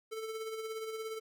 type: tone with tremolo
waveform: square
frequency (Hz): 441.8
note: A4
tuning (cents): +7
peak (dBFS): -37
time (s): 0.11-1.2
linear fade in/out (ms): 20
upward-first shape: sine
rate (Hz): 17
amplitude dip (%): 45
effects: none